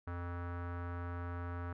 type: tone with low-pass filter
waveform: square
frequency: 87.31 Hz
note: F2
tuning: in tune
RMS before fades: -41 dBFS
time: 0.07-1.73 s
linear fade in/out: 5 ms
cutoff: 1400 Hz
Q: 3.3
effects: none